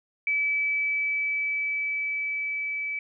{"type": "tone with level ramp", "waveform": "sine", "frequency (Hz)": 2300, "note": "D7", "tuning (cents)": -37, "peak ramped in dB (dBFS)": [-22, -28], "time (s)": [0.27, 2.99], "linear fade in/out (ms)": 2, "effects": []}